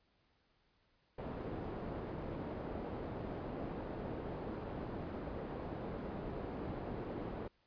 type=low-pass noise; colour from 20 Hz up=white; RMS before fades=-43 dBFS; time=1.18-7.48 s; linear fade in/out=5 ms; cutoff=500 Hz; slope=12 dB/octave; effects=pink hiss -75 dBFS RMS until 7.66 s + resampled to 11025 Hz